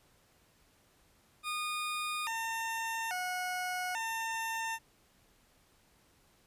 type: tone with pitch steps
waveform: 20% pulse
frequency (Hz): 1226 / 906 / 730 / 903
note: D#6 / A#5 / F#5 / A5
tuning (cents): -26 / -50 / -24 / +45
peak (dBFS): -29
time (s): 1.43-4.79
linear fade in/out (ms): 50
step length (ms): 840
effects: pink hiss -67 dBFS RMS until 6.46 s + resampled to 32000 Hz